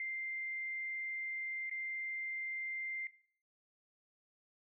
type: tone with dropouts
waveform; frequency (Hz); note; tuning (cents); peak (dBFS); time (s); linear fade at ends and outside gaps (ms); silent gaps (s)
sine; 2093; C7; 0; -37; 0-3.07; 2; 1.697-1.712
effects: noise-tail reverb RT60 0.5 s tail -18 dB re dry